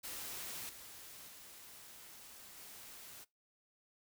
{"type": "noise with level steps", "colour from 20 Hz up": "white", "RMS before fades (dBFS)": [-45, -53, -55, -53], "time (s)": [0.03, 3.25], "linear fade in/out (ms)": 20, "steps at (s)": [0.69, 1.28, 2.57], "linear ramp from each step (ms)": 2, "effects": ["noise-tail reverb RT60 0.2 s tail -22 dB re dry"]}